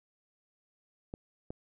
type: clicks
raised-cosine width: 2 ms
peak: -26 dBFS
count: 2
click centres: 1.139 / 1.505 s
effects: none